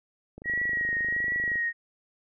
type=click train; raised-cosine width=2 ms; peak=-29 dBFS; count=31; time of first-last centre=0.38-1.556 s; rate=25.5 Hz
type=tone with vibrato; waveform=sine; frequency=1900 Hz; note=A#6; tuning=33 cents sharp; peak=-25 dBFS; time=0.44-1.73 s; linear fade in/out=50 ms; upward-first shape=triangle; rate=1.4 Hz; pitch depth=34 cents each way
effects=none